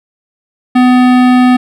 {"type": "tone with hard clipping", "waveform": "sine", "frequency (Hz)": 250.7, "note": "B3", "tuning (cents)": 26, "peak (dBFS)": -6, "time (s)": [0.75, 1.57], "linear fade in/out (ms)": 10, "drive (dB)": 18, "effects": []}